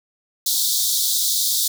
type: high-pass noise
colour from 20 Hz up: pink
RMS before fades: -20 dBFS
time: 0.46-1.68 s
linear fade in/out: 5 ms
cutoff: 3500 Hz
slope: 96 dB/octave
effects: none